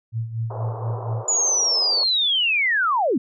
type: tone with tremolo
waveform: sine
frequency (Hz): 113.6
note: A#2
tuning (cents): -44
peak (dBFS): -21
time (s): 0.12-1.25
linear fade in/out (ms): 50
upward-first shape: sine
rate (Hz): 4.2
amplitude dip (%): 70
type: band-pass noise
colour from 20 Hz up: pink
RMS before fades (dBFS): -34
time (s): 0.5-2.04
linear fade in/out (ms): 5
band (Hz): 400 to 1100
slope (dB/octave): 48
type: linear sweep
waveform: sine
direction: down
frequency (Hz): 6980 to 204.7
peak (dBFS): -17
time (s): 1.28-3.18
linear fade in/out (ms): 5
effects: none